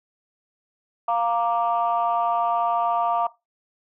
sine chord, Bb major, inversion second, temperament equal, 698.5 / 932.3 / 1174.7 Hz, F5 / Bb5 / D6, 0 / 0 / 0 cents, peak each -22 / -24 / -25 dBFS, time 1.08-3.27 s, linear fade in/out 5 ms, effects noise-tail reverb RT60 0.2 s tail -17 dB re dry + tanh soft clip ceiling -12 dBFS

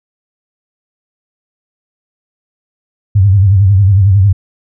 sine tone with vibrato, 97.9 Hz, G2, 2 cents flat, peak -4 dBFS, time 3.15-4.33 s, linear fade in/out 10 ms, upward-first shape sine, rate 11 Hz, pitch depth 110 cents each way, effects none

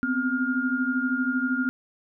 sine tone cluster, 249.9 / 262.6 / 1415 Hz, B3 / C4 / F6, +21 / +6 / +22 cents, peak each -27 dBFS, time 0.03-1.69 s, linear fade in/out 0 ms, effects none

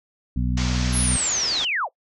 harmonic tone, 61.74 Hz, B1, in tune, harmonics 1 / 2 / 3 / 4, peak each -23 / -26 / -28 / -29 dBFS, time 0.36-1.17 s, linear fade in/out 5 ms
white low-pass noise, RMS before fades -31 dBFS, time 0.57-1.65 s, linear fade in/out 5 ms, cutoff 6400 Hz, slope 48 dB/octave
sine linear sweep, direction down, 11190 to 437.3 Hz, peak -21 dBFS, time 0.92-1.89 s, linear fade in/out 50 ms
effects noise-tail reverb RT60 0.1 s tail -21 dB re dry

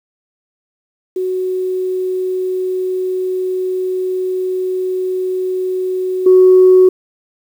sine tone with level steps, 370.7 Hz, F#4, 3 cents sharp, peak -15 / -3 dBFS, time 1.16-6.89 s, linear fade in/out 5 ms, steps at 6.26 s, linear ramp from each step 5 ms, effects tanh soft clip ceiling 0 dBFS + 7-bit

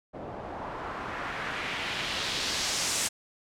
white noise with low-pass filter sweep, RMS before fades -33 dBFS, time 0.13-3.09 s, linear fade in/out 20 ms, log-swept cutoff 570 to 8300 Hz, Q 1.4, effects none

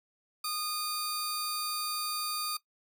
sawtooth tone pair together, 1228 / 4636 Hz, D#6 / D8, -23 / -23 cents, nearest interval octave + major seventh, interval 2300 cents, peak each -32 / -32 dBFS, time 0.44-2.57 s, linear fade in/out 5 ms, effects noise-tail reverb RT60 0.1 s tail -17 dB re dry

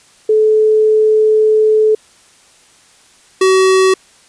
sine / square tone pair in turn, 432.6 / 378.1 Hz, A4 / F#4, -29 / +38 cents, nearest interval major second, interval 233 cents, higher first, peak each -7 / -8 dBFS, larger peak first, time 0.29-1.95 / 3.41-3.94 s, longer first, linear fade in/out 5 ms, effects white hiss -47 dBFS RMS until 4.28 s + resampled to 22050 Hz

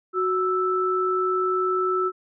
sine tone pair together, 370 / 1318.5 Hz, F#4 / E6, 0 / 0 cents, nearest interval octave + minor seventh, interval 2200 cents, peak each -23 / -23 dBFS, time 0.13-2.12 s, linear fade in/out 50 ms, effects none

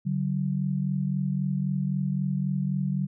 sine tone pair together, 144.3 / 188.1 Hz, D3 / F#3, -30 / +29 cents, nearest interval perfect fourth, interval 459 cents, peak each -27 dBFS, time 0.05-3.07 s, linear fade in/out 20 ms, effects none

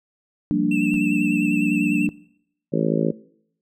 sine chord, G minor seventh, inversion third, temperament equal with one note detuned, 174.61 / 196 / 229.9 / 293.7 Hz, F3 / G3 / Bb3 / D4, 0 / 0 / -24 / 0 cents, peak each -26 / -25 / -23 / -20 dBFS, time 0.51-2.09 s, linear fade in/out 0 ms
triangle tone with vibrato, 2654 Hz, E7, 11 cents sharp, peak -25 dBFS, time 0.71-2.07 s, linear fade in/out 5 ms, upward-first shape sine, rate 10 Hz, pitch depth 45 cents each way
brown noise with exponential decay, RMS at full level -35 dBFS, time 0.94-1.03 s, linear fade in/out 0 ms, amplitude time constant 18 ms
harmonic tone, 54.8 Hz, A1, 6 cents flat, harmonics 3 / 4 / 5 / 6 / 7 / 8 / 9 / 10, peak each -24 / -25 / -26 / -27 / -27 / -28 / -29 / -29 dBFS, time 2.72-3.12 s, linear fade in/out 20 ms
effects noise-tail reverb RT60 0.7 s tail -21 dB re dry

